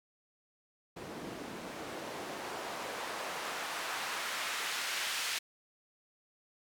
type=noise with band-pass filter sweep; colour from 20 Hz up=white; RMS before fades=-39 dBFS; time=0.96-5.39 s; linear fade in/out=10 ms; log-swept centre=240 to 2500 Hz; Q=0.79; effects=none